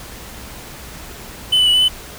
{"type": "tone with pitch steps", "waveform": "triangle", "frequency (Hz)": [3023, 2988, 2942, 2998, 3020], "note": ["F#7", "F#7", "F#7", "F#7", "F#7"], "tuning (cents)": [36, 16, -11, 22, 35], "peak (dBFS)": -9, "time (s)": [1.52, 1.885], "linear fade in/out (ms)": 10, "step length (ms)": 73, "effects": ["added 59 Hz sine -42 dBFS peak until 2.18 s", "pink hiss -35 dBFS RMS until 2.18 s"]}